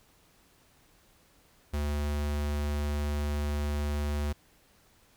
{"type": "tone", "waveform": "square", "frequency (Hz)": 73.42, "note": "D2", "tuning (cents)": 0, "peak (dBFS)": -29, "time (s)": [1.73, 4.33], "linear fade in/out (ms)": 10, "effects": ["pink hiss -63 dBFS RMS until 5.16 s"]}